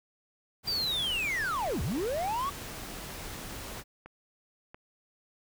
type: noise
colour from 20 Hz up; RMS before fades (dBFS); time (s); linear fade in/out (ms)
pink; -41; 0.63-3.84; 50
type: linear two-way sweep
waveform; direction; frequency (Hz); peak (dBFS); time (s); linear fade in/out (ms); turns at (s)
triangle; down then up; 4800 to 57.4 to 1162; -27; 0.67-2.5; 10; 1.82
type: clicks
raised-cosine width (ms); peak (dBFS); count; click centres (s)
0.5; -31; 5; 3.105 / 3.346 / 3.796 / 4.06 / 4.745
effects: none